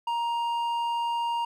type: tone with hard clipping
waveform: sine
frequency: 938 Hz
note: A#5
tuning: 11 cents sharp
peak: -27 dBFS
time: 0.07-1.45 s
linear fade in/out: 5 ms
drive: 6 dB
effects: none